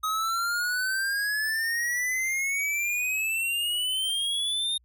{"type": "exponential sweep", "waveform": "square", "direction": "up", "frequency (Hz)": [1260, 3685], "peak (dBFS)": -26, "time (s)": [0.03, 4.78], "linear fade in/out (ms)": 10, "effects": ["added 60 Hz sine -60 dBFS peak until 4.84 s"]}